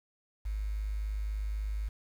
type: tone with quantisation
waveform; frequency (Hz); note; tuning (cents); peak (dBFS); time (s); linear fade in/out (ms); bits
sine; 51.91; G#1; 0; -31; 0.45-1.89; 10; 9
effects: none